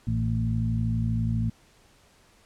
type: harmonic tone with a mistuned harmonic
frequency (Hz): 56.5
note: A1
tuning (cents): +47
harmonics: 1 / 2 / 3 / 4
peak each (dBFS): -32 / -25 / -33 / -30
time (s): 0.07-1.5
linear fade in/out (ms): 5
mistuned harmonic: 3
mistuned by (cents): -42
effects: pink hiss -59 dBFS RMS until 2.45 s + low-pass 10000 Hz 12 dB/octave